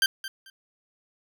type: tone with echo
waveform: 20% pulse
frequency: 1568 Hz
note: G6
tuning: in tune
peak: -14 dBFS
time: 0.02-0.06 s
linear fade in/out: 2 ms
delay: 220 ms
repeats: 2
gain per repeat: -14 dB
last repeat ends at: 0.5 s
effects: none